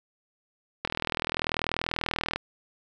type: click train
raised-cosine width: 0.3 ms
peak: -11 dBFS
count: 62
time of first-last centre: 0.85-2.36 s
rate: 40.4 Hz
effects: none